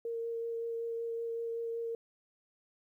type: tone with vibrato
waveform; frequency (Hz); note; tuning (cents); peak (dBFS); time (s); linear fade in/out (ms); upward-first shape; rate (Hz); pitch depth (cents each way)
sine; 461.7; A#4; -17; -34; 0.05-1.95; 2; sine; 5.3; 10
effects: 12-bit